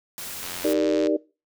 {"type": "noise", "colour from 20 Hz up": "white", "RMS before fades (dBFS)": -35, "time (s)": [0.18, 0.73], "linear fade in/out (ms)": 0}
{"type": "click train", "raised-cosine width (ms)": 0.2, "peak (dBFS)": -17, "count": 58, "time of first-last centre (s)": [0.43, 1.07], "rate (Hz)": 89}
{"type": "chord", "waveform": "sine", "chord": "Eb major seventh", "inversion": "none", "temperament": "equal", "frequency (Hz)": [311.1, 392, 466.2, 587.3], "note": ["Eb4", "G4", "Bb4", "D5"], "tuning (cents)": [0, 0, 0, 0], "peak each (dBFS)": [-23, -26, -26, -24], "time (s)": [0.64, 1.17], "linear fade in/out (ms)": 10}
{"effects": ["noise-tail reverb RT60 0.3 s tail -21 dB re dry"]}